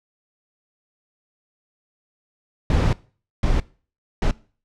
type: noise bursts at uneven times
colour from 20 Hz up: brown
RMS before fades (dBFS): -18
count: 3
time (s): 2.7-2.93 / 3.43-3.6 / 4.22-4.31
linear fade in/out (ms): 2
effects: noise-tail reverb RT60 0.4 s tail -21 dB re dry + low-pass 6000 Hz 12 dB/octave